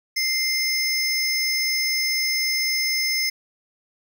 square tone pair together, 2093 / 5236 Hz, C7 / E8, 0 / -13 cents, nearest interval octave + major third, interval 1587 cents, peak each -24 dBFS, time 0.16-3.3 s, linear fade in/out 10 ms, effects none

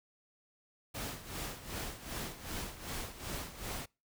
pink noise with tremolo, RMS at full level -39 dBFS, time 0.94-3.86 s, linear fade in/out 10 ms, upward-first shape sine, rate 2.6 Hz, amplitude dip 75%, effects noise-tail reverb RT60 0.3 s tail -26 dB re dry

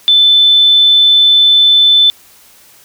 sine tone, 3520 Hz, A7, in tune, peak -4 dBFS, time 0.08-2.1 s, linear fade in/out 0 ms, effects white hiss -43 dBFS RMS until 2.84 s

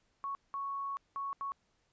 sine tone bursts at uneven times, 1108.7 Hz, C#6, in tune, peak -35 dBFS, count 4, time 0.24-0.35 / 0.54-0.97 / 1.16-1.33 / 1.41-1.52 s, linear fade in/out 0 ms, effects pink hiss -75 dBFS RMS until 1.92 s + resampled to 16000 Hz

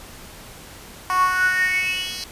10% pulse tone with high-pass filter sweep, 368.4 Hz, F#4, 7 cents flat, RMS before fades -21 dBFS, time 1.1-2.24 s, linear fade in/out 0 ms, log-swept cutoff 950 to 4000 Hz, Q 9.3, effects pink hiss -41 dBFS RMS until 2.31 s + resampled to 32000 Hz

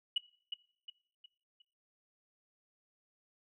sine tone with echo, 2931 Hz, F#7, 17 cents flat, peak -27 dBFS, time 0.16-0.18 s, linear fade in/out 5 ms, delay 360 ms, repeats 4, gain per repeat -8 dB, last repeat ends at 1.62 s, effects noise-tail reverb RT60 0.5 s tail -20 dB re dry + tanh soft clip ceiling -23 dBFS

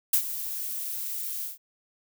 violet noise with ADSR envelope, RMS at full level -19 dBFS, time 0.13-1.58 s, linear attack 6 ms, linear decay 76 ms, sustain -14 dB, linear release 140 ms, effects none

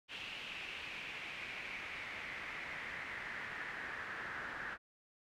brown noise with band-pass filter sweep, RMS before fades -45 dBFS, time 0.08-4.78 s, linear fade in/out 50 ms, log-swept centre 2800 to 1600 Hz, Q 4.1, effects none

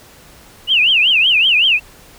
sine tone with vibrato, 2794 Hz, F7, in tune, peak -9 dBFS, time 0.67-1.8 s, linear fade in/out 50 ms, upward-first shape triangle, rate 5.3 Hz, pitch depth 270 cents each way, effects pink hiss -43 dBFS RMS until 2.18 s

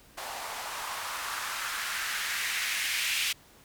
blue noise with band-pass filter sweep, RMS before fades -33 dBFS, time 0.17-3.33 s, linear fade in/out 10 ms, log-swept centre 730 to 2600 Hz, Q 2.1, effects pink hiss -57 dBFS RMS until 3.64 s

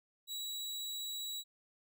sawtooth tone, 3895 Hz, B7, 25 cents flat, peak -36 dBFS, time 0.27-1.44 s, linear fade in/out 50 ms, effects none

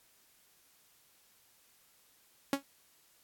sawtooth tone with exponential decay, 277.2 Hz, C#4, in tune, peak -21 dBFS, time 2.53-2.63 s, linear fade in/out 2 ms, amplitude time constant 20 ms, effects white hiss -66 dBFS RMS until 3.23 s + AAC 64 kbps

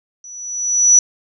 sine tone with level ramp, 5910 Hz, F#8, 3 cents flat, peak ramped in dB -34 to -4 dBFS, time 0.24-0.99 s, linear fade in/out 2 ms, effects none

